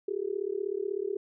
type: tone with amplitude modulation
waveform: sine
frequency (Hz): 398.5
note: G4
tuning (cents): +28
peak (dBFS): -25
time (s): 0.08-1.17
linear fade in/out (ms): 5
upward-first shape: sine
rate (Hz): 36.2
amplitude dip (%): 100
effects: none